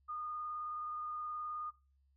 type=tone with vibrato; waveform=sine; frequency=1224 Hz; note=D#6; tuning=29 cents flat; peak=-39 dBFS; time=0.08-1.71 s; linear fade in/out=20 ms; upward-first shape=square; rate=19 Hz; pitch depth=10 cents each way; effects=noise-tail reverb RT60 0.3 s tail -18 dB re dry + added 68 Hz sine -69 dBFS peak until 2.16 s